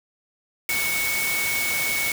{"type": "tone in noise", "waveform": "sine", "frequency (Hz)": 2221, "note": "C#7", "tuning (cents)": 3, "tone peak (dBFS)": -24, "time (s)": [0.69, 2.12], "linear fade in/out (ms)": 2, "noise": "white", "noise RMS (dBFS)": -27, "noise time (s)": [0.69, 2.12], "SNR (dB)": 0, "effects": []}